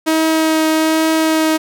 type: tone with vibrato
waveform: sawtooth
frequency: 317.5 Hz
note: D#4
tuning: 35 cents sharp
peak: -8 dBFS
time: 0.06-1.58 s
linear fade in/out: 20 ms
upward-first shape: triangle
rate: 1.2 Hz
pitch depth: 12 cents each way
effects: none